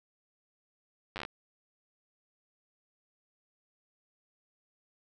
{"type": "slowing click train", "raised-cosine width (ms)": 0.3, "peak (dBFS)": -22, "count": 8, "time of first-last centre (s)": [1.16, 1.251], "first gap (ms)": 9, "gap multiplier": 1.12, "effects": []}